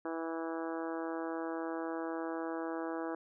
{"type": "harmonic tone", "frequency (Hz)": 163.8, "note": "E3", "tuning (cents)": -11, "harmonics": [2, 3, 4, 5, 6, 7, 8, 9, 10], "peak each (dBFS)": [-38, -42, -44, -46, -48, -49, -50, -51, -52], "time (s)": [0.05, 3.15], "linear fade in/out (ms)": 2, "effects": []}